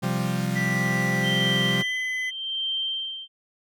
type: chord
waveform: 40% pulse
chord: C suspended fourth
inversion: none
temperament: equal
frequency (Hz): 130.81 / 174.61 / 196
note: C3 / F3 / G3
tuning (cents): 0 / 0 / 0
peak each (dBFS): -27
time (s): 0.02-1.83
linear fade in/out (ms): 20
type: tone with pitch glide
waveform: triangle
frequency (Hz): 1966 to 2019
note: B6 to B6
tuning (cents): -8 to +38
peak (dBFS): -24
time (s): 0.55-2.31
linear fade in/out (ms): 20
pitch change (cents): +46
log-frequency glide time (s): 1.67-1.96
type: tone with tremolo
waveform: sine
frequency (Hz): 3141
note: G7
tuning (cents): +3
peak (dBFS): -24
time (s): 1.22-3.28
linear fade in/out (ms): 50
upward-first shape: sine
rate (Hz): 0.82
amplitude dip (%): 80
effects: none